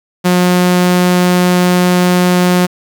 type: tone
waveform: sawtooth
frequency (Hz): 179.5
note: F3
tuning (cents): +48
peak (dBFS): -4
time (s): 0.24-2.67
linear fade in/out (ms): 20
effects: 7-bit